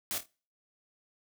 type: noise with echo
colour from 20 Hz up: white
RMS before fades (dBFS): -34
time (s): 0.11-0.18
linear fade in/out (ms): 0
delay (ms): 26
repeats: 3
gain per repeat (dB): -9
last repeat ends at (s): 0.258
effects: noise-tail reverb RT60 0.4 s tail -25 dB re dry